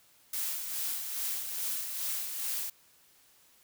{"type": "noise with tremolo", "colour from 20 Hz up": "blue", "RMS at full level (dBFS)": -33, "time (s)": [0.33, 2.7], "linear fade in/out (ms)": 5, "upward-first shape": "sine", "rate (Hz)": 2.4, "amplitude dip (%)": 45, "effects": ["white hiss -63 dBFS RMS until 3.63 s"]}